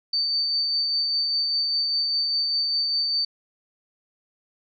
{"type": "tone with tremolo", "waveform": "sine", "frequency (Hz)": 4576, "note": "D8", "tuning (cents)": -46, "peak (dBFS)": -20, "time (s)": [0.13, 3.25], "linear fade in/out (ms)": 5, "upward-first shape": "sine", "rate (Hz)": 5, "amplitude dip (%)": 25, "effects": []}